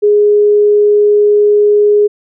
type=tone; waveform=sine; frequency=415.3 Hz; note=G#4; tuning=in tune; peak=-5 dBFS; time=0.02-2.08 s; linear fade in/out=20 ms; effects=none